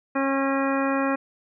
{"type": "harmonic tone", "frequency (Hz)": 272.3, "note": "C#4", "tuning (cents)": -31, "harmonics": [1, 2, 3, 4, 5, 6, 7, 9], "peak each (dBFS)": [-24, -27, -32, -30, -32, -34, -35, -36], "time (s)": [0.15, 1.16], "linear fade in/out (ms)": 10, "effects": []}